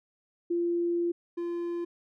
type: tone pair in turn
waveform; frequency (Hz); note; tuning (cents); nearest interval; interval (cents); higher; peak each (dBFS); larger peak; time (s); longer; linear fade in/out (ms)
sine / triangle; 344.4 / 344.4; F4 / F4; -24 / -24; unison; 0; neither; -25 / -28; first; 0.5-1.12 / 1.37-1.85; first; 10
effects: none